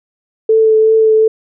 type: tone with vibrato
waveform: sine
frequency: 440 Hz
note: A4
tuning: in tune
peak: -6 dBFS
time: 0.49-1.28 s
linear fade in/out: 5 ms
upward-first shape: triangle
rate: 2.7 Hz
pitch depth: 16 cents each way
effects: none